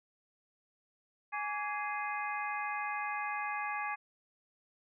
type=harmonic tone with a mistuned harmonic; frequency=416.4 Hz; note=G#4; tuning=5 cents sharp; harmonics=2 / 3 / 4 / 5 / 6; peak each=-38 / -40 / -41 / -42 / -43 dBFS; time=1.32-3.96 s; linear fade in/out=20 ms; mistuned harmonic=3; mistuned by=-140 cents; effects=none